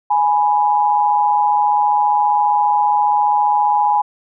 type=tone pair together; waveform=sine; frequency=832.9 / 987.8 Hz; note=G#5 / B5; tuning=+5 / 0 cents; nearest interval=minor third; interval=295 cents; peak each=-13 / -17 dBFS; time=0.1-4.02 s; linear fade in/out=10 ms; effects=none